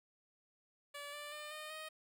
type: tone with pitch steps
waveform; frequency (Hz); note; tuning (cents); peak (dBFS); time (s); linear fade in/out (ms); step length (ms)
10% pulse; 576 / 587.8 / 599.8 / 612 / 624.5; D5 / D5 / D5 / D#5 / D#5; -34 / +1 / +36 / -29 / +6; -37; 0.94-1.89; 10; 190
effects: none

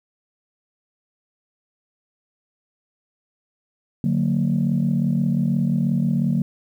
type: chord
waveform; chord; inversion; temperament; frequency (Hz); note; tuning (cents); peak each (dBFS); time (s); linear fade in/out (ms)
sine; D augmented; none; just; 146.83 / 183.54 / 229.4; D3 / F#3 / A#3; 0 / -14 / -28; -21; 4.04-6.42; 2
effects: tanh soft clip ceiling -11 dBFS + 9-bit

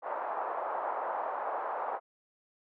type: band-pass noise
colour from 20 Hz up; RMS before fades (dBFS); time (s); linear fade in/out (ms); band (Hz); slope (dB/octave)
pink; -35; 0.02-2; 50; 620 to 1100; 24
effects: none

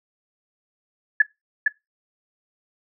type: tone with echo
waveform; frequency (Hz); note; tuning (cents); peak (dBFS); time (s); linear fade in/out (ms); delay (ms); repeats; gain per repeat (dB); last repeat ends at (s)
sine; 1716; A6; -44; -9; 1.2-1.22; 5; 460; 1; -4; 1.68
effects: noise-tail reverb RT60 0.2 s tail -21 dB re dry

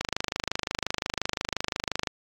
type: click train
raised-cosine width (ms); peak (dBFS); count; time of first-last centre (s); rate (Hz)
0.2; -9; 54; 0.01-2.072; 25.7
effects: AAC 48 kbps

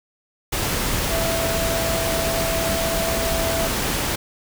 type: tone in noise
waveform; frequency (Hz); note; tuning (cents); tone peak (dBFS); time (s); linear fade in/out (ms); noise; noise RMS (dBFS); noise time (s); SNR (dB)
sine; 662; E5; +7; -24; 1.1-3.68; 10; pink; -23; 0.52-4.16; -4
effects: none

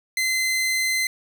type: tone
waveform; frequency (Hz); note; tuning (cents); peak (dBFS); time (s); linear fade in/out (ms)
sawtooth; 2060; C7; -28; -17; 0.17-1.07; 2
effects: none

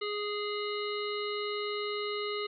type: harmonic tone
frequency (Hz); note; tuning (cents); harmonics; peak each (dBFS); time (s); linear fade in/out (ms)
415.3; G#4; 0; 1 / 3 / 5 / 7 / 9 / 10; -34 / -39 / -41 / -42 / -44 / -44; 0.01-2.47; 10
effects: none

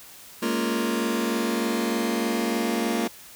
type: chord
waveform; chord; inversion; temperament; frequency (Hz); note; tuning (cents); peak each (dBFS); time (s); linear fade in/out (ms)
sawtooth; Bb minor seventh; third; just; 209.8 / 233.1 / 279.7 / 349.6; Ab3 / Bb3 / Db4 / F4; +18 / 0 / +16 / +2; -26 / -22 / -28 / -25; 0.42-3.08; 10
effects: white hiss -46 dBFS RMS until 3.35 s

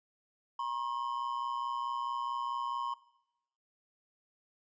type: ring-modulated tone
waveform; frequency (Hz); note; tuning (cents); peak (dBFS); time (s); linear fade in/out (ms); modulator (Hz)
triangle; 1015; B5; +47; -28; 0.59-2.94; 5; 62.3
effects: noise-tail reverb RT60 0.8 s tail -19 dB re dry + resampled to 16000 Hz

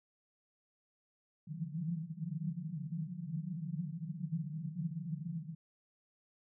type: band-pass noise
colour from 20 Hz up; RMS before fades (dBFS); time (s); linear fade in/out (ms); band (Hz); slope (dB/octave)
pink; -40; 1.47-5.55; 20; 150 to 180; 96
effects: none

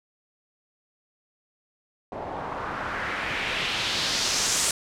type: noise with low-pass filter sweep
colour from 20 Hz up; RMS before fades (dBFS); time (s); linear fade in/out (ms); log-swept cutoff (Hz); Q
white; -28; 2.12-4.71; 2; 680 to 8300; 1.9
effects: none

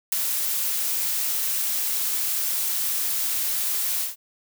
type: noise with ADSR envelope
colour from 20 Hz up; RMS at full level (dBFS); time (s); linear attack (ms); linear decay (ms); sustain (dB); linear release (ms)
blue; -18; 0.12-4.16; 6; 6; -7; 150
effects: none

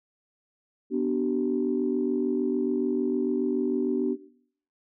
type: chord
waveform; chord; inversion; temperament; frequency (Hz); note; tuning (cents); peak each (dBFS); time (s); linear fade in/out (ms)
sine; G major; first; equal with one note detuned; 246.9 / 293.7 / 381.9; B3 / D4 / G4; 0 / 0 / -45; -27 / -27 / -27; 0.9-4.17; 50
effects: noise-tail reverb RT60 0.6 s tail -17 dB re dry + tanh soft clip ceiling -14 dBFS

